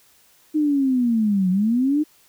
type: linear two-way sweep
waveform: sine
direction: down then up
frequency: 310.5 to 179.6 to 310.5 Hz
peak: -16 dBFS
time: 0.54-2.04 s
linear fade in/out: 20 ms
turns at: 1.5 s
effects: white hiss -56 dBFS RMS until 2.28 s